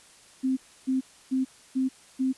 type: tone bursts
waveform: sine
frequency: 261.6 Hz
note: C4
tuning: in tune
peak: -22 dBFS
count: 5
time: 0.43-2.33 s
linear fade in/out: 20 ms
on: 140 ms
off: 300 ms
effects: white hiss -54 dBFS RMS until 2.37 s + resampled to 24000 Hz